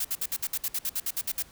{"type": "noise bursts", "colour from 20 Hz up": "blue", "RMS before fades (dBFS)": -29, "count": 14, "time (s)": [0, 1.425], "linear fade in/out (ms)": 5, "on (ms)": 47, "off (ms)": 59, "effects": ["pink hiss -54 dBFS RMS until 1.51 s"]}